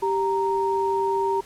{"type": "tone pair together", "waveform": "sine", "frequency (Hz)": [391, 930], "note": ["G4", "A#5"], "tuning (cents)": [-4, -4], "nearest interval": "octave + minor third", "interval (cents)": 1500, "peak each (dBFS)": -23, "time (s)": [0.02, 1.41], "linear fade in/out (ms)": 10, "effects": ["pink hiss -48 dBFS RMS until 1.45 s", "low-pass 12000 Hz 12 dB/octave"]}